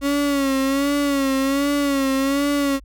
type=tone with vibrato; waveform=35% pulse; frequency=277.2 Hz; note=C#4; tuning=in tune; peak=-16 dBFS; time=0.01-2.8 s; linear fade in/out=50 ms; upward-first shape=sine; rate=1.3 Hz; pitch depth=62 cents each way; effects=added 50 Hz sine -41 dBFS peak until 2.84 s